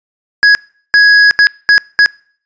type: tone bursts at uneven times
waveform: square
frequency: 1666 Hz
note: G#6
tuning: 5 cents sharp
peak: -4 dBFS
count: 5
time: 0.43-0.55 / 0.94-1.31 / 1.39-1.47 / 1.69-1.78 / 1.99-2.06 s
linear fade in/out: 0 ms
effects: noise-tail reverb RT60 0.5 s tail -24 dB re dry + resampled to 16000 Hz